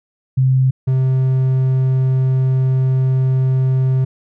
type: tone pair in turn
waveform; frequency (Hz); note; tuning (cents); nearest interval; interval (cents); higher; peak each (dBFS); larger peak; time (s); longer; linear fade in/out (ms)
sine / triangle; 130.81 / 130.81; C3 / C3; 0 / 0; unison; 0; neither; -10; neither; 0.37-0.71 / 0.87-4.05; second; 10
effects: none